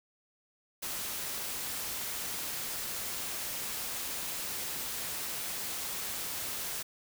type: noise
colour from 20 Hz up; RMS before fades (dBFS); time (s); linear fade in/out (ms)
white; -37; 0.82-6.83; 10
effects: none